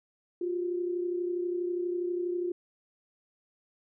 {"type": "tone pair together", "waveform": "sine", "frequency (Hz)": [351.9, 384.2], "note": ["F4", "G4"], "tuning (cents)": [13, -35], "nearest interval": "major second", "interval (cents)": 152, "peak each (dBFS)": [-29, -38], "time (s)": [0.41, 2.52], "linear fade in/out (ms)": 5, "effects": []}